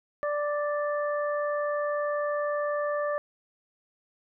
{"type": "harmonic tone", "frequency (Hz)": 587.3, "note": "D5", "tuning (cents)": 0, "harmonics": [1, 2, 3], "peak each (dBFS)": [-27, -33, -37], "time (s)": [0.23, 3.18], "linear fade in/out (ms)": 0, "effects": []}